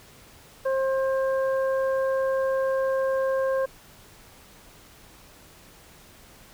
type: harmonic tone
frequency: 532 Hz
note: C5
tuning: 29 cents sharp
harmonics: 1 / 2 / 3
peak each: -22 / -33 / -36 dBFS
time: 0.65-3.66 s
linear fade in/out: 10 ms
effects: pink hiss -51 dBFS RMS until 6.53 s